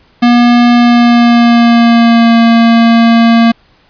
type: tone with pitch glide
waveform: square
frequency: 240.3 to 230.8 Hz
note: B3 to A#3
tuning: -47 to -17 cents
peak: -4 dBFS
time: 0.22-3.52 s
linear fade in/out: 10 ms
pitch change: -70 cents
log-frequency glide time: 0.72-2.37 s
effects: pink hiss -48 dBFS RMS until 3.89 s + resampled to 11025 Hz